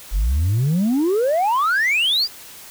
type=exponential sweep; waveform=sine; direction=up; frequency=41.94 to 4978 Hz; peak=-13 dBFS; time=0.11-2.28 s; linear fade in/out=50 ms; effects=tanh soft clip ceiling -14 dBFS + white hiss -40 dBFS RMS until 2.7 s